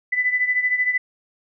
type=beating tone pair; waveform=sine; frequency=1994 / 2007 Hz; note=B6 / B6; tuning=+16 / +27 cents; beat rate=13 Hz; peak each=-19 / -24 dBFS; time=0.12-0.98 s; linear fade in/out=10 ms; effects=none